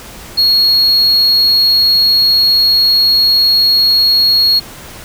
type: tone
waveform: sine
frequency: 4310 Hz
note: C#8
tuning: 49 cents flat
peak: -4 dBFS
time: 0.37-4.6 s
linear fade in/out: 20 ms
effects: tanh soft clip ceiling -6 dBFS + pink hiss -32 dBFS RMS until 5.04 s